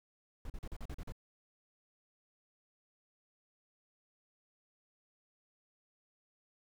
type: noise bursts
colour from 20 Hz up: brown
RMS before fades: -42 dBFS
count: 8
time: 0.45-1.122 s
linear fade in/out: 2 ms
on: 49 ms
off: 40 ms
effects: none